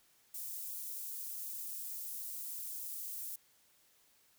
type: high-pass noise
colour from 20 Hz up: white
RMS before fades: -43 dBFS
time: 0.34-3.36 s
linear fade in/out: 5 ms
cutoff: 9900 Hz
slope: 12 dB/octave
effects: white hiss -69 dBFS RMS until 4.38 s